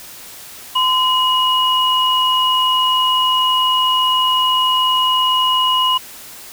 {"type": "tone pair together", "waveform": "sine", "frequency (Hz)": [1024.2, 2900], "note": ["C6", "F#7"], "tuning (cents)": [-37, -35], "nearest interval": "octave + tritone", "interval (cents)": 1802, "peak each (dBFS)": -15, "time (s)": [0.75, 5.98], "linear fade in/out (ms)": 10, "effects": ["white hiss -36 dBFS RMS until 6.52 s"]}